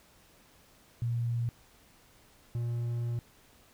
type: tone pair in turn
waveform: sine / triangle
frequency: 118.2 / 118.68 Hz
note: A#2 / A#2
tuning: +24 / +31 cents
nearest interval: unison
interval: 7 cents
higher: second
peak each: -28 dBFS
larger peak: neither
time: 1.02-1.49 / 2.55-3.19 s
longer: second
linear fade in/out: 0 ms
effects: pink hiss -61 dBFS RMS until 3.73 s